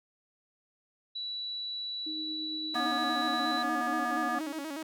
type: tone with pitch glide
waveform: sine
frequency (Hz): 3938 to 3968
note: B7 to B7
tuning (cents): -6 to +7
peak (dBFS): -34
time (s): 1.15-3.63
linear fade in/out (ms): 10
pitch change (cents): +13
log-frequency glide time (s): 3.34-3.52
type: tone with tremolo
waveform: sine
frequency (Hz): 311.1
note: D#4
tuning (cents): 0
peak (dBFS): -37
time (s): 2.06-4.61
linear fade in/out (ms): 10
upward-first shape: triangle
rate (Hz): 8.8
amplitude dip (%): 30
type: tone with vibrato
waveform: sawtooth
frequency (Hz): 298.2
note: D4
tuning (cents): +27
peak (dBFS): -32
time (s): 2.74-4.83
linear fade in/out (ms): 5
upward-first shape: square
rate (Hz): 8.4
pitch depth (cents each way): 110
type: harmonic tone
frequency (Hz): 242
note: B3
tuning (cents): -35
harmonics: 1 / 3 / 5 / 7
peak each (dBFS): -38 / -33 / -33 / -36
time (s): 2.75-4.39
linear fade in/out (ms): 5
effects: none